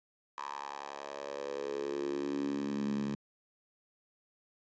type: tone with high-pass filter sweep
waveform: 10% pulse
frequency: 70.7 Hz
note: C#2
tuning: 35 cents sharp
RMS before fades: -37 dBFS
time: 0.38-3.15 s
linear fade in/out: 0 ms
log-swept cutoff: 1000 to 180 Hz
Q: 5
effects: resampled to 16000 Hz